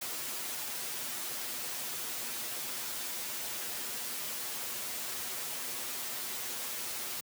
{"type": "noise with comb filter", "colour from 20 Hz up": "white", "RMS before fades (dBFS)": -38, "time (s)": [0.01, 7.21], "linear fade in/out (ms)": 10, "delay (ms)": 8.2, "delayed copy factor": 0.7, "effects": ["high-pass 150 Hz 12 dB/octave"]}